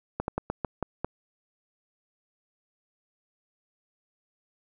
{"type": "slowing click train", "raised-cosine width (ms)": 1, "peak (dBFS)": -14, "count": 7, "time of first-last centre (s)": [0.2, 1.046], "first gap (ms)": 81, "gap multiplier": 1.22, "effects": []}